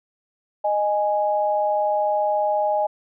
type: tone pair together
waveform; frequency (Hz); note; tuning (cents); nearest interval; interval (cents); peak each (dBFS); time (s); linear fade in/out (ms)
sine; 616.7 / 830.6; D#5 / G#5; -16 / 0; perfect fourth; 516; -21; 0.64-2.87; 10
effects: none